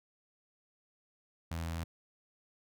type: tone with notch filter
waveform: sawtooth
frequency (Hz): 82.8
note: E2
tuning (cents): +8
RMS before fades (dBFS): -38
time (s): 1.51-1.84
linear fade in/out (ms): 5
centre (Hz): 390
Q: 1.5
effects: none